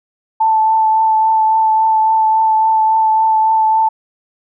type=tone with vibrato; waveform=sine; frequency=880 Hz; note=A5; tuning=in tune; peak=-9 dBFS; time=0.4-3.89 s; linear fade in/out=10 ms; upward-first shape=triangle; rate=3.6 Hz; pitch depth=16 cents each way; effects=none